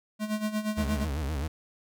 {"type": "tone with tremolo", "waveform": "square", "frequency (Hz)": 213.5, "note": "G#3", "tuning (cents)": 48, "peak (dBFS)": -26, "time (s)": [0.19, 1.07], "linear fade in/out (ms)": 50, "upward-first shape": "sine", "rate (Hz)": 8.5, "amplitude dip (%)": 75}
{"type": "tone with vibrato", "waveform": "40% pulse", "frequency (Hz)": 73.42, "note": "D2", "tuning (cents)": 0, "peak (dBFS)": -28, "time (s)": [0.77, 1.48], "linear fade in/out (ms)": 10, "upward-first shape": "sine", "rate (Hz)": 7.7, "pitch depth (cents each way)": 160}
{"effects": []}